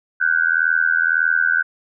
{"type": "tone with amplitude modulation", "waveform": "sine", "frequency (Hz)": 1514, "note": "F#6", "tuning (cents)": 39, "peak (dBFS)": -10, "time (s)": [0.2, 1.63], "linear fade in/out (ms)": 20, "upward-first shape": "sine", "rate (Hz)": 81.8, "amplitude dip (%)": 100, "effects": []}